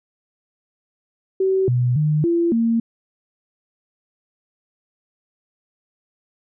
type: tone with pitch steps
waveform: sine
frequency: 381.3 / 123.5 / 151.8 / 339.9 / 229.6 Hz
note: G4 / B2 / D#3 / F4 / A#3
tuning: -48 / 0 / -42 / -47 / -26 cents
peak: -15 dBFS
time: 1.4-2.8 s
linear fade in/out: 5 ms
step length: 280 ms
effects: none